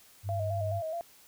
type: tone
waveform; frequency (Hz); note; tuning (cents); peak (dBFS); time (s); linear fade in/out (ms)
sine; 99.9; G2; +33; -31; 0.23-0.82; 50
type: tone with vibrato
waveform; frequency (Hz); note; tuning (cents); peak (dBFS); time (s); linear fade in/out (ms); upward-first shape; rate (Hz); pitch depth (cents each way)
sine; 658; E5; -3; -32; 0.29-1.01; 0; square; 4.7; 61
effects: white hiss -58 dBFS RMS until 1.27 s